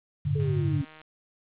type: chord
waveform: sine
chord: G suspended second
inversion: none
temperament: equal with one note detuned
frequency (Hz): 98 / 110 / 144.48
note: G2 / A2 / D3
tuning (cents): 0 / 0 / -28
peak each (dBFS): -30 / -31 / -25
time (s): 0.25-0.82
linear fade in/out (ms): 10
type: linear sweep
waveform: sine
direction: down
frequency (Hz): 438.3 to 269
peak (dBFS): -32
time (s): 0.35-0.85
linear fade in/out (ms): 10
type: click train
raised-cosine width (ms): 0.3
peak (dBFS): -33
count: 97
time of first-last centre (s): 0.4-1.015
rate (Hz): 156
effects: resampled to 8000 Hz + 9-bit